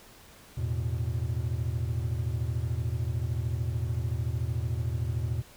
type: chord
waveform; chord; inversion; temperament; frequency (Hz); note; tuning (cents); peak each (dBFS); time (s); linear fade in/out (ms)
triangle; E suspended fourth; none; equal; 82.41 / 110 / 123.47; E2 / A2 / B2; 0 / 0 / 0; -30; 0.57-5.42; 10
effects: pink hiss -53 dBFS RMS until 5.56 s